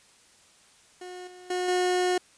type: tone with level steps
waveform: 30% pulse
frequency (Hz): 362.3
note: F#4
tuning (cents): -36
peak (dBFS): -36 / -43 / -24 / -20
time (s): 1.01-2.18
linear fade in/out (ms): 5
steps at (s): 1.27 / 1.5 / 1.68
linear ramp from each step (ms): 5
effects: white hiss -58 dBFS RMS until 2.37 s + resampled to 22050 Hz